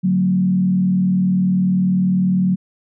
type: tone with frequency modulation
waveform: sine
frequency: 185 Hz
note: F#3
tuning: in tune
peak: -13 dBFS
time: 0.03-2.56 s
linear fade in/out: 20 ms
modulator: 40.1 Hz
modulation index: 0.57
effects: none